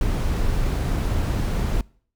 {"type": "noise", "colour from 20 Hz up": "brown", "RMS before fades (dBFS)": -22, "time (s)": [0.01, 1.81], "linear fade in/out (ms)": 2, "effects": ["noise-tail reverb RT60 0.5 s tail -24 dB re dry"]}